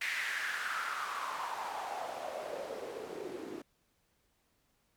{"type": "noise with band-pass filter sweep", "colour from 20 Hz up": "white", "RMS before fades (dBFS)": -39, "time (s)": [0.01, 3.62], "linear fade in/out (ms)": 5, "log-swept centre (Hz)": [2100, 320], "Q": 4.6, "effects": ["pink hiss -75 dBFS RMS until 4.96 s"]}